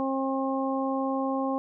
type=harmonic tone; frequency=267.9 Hz; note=C4; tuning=41 cents sharp; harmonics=1 / 2 / 3 / 4; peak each=-28 / -31 / -33 / -34 dBFS; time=0-1.58 s; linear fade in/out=0 ms; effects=none